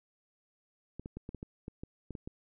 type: clicks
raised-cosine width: 3 ms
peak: -28 dBFS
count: 11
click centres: 0.996 / 1.059 / 1.17 / 1.291 / 1.347 / 1.429 / 1.681 / 1.835 / 2.107 / 2.152 / 2.275 s
effects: none